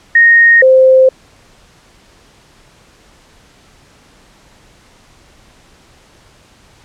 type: tone pair in turn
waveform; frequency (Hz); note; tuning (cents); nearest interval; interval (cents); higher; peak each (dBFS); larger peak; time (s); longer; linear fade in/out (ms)
sine; 1859 / 521.7; A#6 / C5; -5 / -5; octave + minor seventh; 2200; first; -3; neither; 0.15-0.62 / 0.62-1.09; neither; 5
effects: pink hiss -46 dBFS RMS until 6.84 s + low-pass 8000 Hz 12 dB/octave